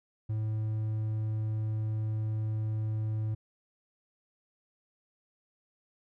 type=tone; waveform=triangle; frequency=108.7 Hz; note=A2; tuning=21 cents flat; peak=-27 dBFS; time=0.29-3.35 s; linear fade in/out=10 ms; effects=none